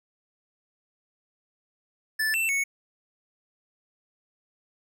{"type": "tone with pitch steps", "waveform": "square", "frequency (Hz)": [1751, 2676, 2212], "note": ["A6", "E7", "C#7"], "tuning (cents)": [-9, 25, -4], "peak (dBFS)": -24, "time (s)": [2.19, 2.64], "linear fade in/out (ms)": 10, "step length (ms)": 150, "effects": []}